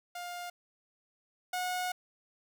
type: tone pair in turn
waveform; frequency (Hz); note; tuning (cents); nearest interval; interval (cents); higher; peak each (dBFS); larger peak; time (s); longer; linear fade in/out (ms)
sawtooth; 706 / 727.5; F5 / F#5; +19 / -29; minor second; 52; second; -35 / -28; second; 0.15-0.5 / 1.53-1.92; second; 5
effects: none